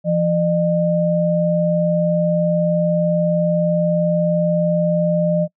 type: tone pair together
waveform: sine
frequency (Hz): 170 / 606.9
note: F3 / D#5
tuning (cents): -46 / -43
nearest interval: octave + minor seventh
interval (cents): 2203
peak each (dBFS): -17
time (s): 0.04-5.48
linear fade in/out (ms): 50
effects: noise-tail reverb RT60 0.1 s tail -24 dB re dry